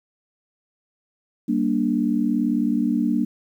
sine chord, G minor, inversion none, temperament just, 196 / 235.2 / 294 Hz, G3 / Bb3 / D4, 0 / +16 / +2 cents, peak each -25 / -21 / -23 dBFS, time 1.48-3.25 s, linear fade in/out 10 ms, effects 9-bit

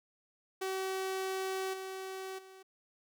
sawtooth tone with level steps, 380.4 Hz, F#4, 48 cents sharp, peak -30 / -36 / -48 dBFS, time 0.61-2.63 s, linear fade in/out 10 ms, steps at 1.73 / 2.38 s, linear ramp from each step 10 ms, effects none

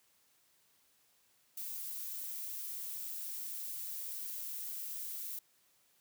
violet noise, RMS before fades -42 dBFS, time 1.57-5.39 s, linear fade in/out 5 ms, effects white hiss -71 dBFS RMS until 6 s + high-pass 60 Hz 12 dB/octave

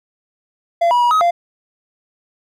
triangle tone with pitch steps, 683 / 971 / 963 / 1267 / 692 Hz, F5 / B5 / B5 / D#6 / F5, -39 / -30 / -44 / +31 / -16 cents, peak -9 dBFS, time 0.81-1.31 s, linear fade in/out 10 ms, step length 100 ms, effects none

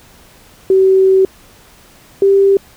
sine tone pair in turn, 381.3 / 393.4 Hz, G4 / G4, -48 / +6 cents, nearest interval minor second, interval 54 cents, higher second, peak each -6 dBFS, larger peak neither, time 0.7-1.25 / 2.22-2.57 s, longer first, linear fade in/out 2 ms, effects pink hiss -44 dBFS RMS until 2.76 s

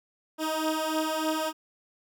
15% pulse beating tone pair, 312.1 / 315.4 Hz, D#4 / D#4, +5 / +24 cents, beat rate 3.3 Hz, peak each -25 / -22 dBFS, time 0.38-1.53 s, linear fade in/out 50 ms, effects none

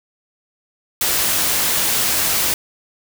white noise, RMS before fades -18 dBFS, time 1.01-2.54 s, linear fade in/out 2 ms, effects none

